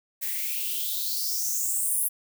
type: noise with high-pass filter sweep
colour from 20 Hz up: violet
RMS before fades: -28 dBFS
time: 0.21-2.09 s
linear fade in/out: 20 ms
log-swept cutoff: 1800 to 11000 Hz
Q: 6
effects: none